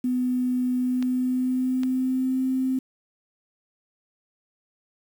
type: tone with pitch glide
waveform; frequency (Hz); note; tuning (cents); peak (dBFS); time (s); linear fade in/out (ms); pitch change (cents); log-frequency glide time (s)
sine; 250.8 to 260.4; B3 to C4; +27 to -8; -21; 0.04-2.79; 5; +65; 0.77-2.45
type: clicks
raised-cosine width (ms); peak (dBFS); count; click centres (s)
0.2; -19; 2; 1.026 / 1.834
effects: 8-bit